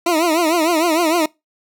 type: tone with vibrato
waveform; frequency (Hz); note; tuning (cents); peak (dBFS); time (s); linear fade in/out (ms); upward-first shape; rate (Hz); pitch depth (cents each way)
20% pulse; 329.6; E4; 0; -9; 0.06-1.26; 5; triangle; 6.6; 150
effects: noise-tail reverb RT60 0.2 s tail -23 dB re dry